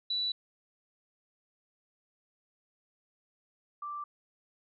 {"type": "tone pair in turn", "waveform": "sine", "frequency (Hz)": [3951, 1174.6], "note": ["B7", "D6"], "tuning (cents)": [0, 0], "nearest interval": "octave + major sixth", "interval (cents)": 2100, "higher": "first", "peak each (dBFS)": [-29, -36], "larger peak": "first", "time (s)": [[0.1, 0.32], [3.82, 4.04]], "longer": "neither", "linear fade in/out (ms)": 5, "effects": []}